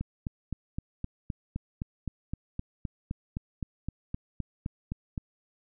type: click train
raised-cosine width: 5 ms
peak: -20 dBFS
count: 21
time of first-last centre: 0.01-5.178 s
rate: 3.87 Hz
effects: none